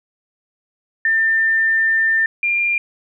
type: tone pair in turn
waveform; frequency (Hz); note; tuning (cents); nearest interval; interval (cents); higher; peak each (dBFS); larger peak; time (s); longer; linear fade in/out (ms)
sine; 1795 / 2396; A6 / D7; +34 / +34; perfect fourth; 500; second; -13 / -15; first; 1.05-2.26 / 2.43-2.78; first; 2
effects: none